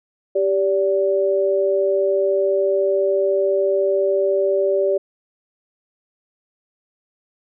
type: tone pair together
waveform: sine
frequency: 392 / 578 Hz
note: G4 / D5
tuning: 0 / -28 cents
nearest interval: perfect fifth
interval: 672 cents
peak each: -18 dBFS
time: 0.35-4.98 s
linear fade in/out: 10 ms
effects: none